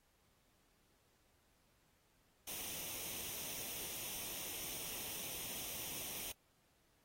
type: noise with comb filter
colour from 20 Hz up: white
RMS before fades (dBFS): -45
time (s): 2.47-6.32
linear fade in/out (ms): 5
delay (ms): 0.33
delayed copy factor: +0.6
effects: pink hiss -75 dBFS RMS until 7.04 s + AAC 48 kbps